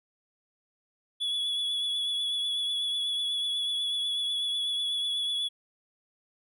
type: tone with vibrato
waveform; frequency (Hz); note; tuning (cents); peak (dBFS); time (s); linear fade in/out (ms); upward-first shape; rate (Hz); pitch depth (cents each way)
triangle; 3400; G#7; +40; -26; 1.2-5.49; 20; sine; 8.1; 23
effects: none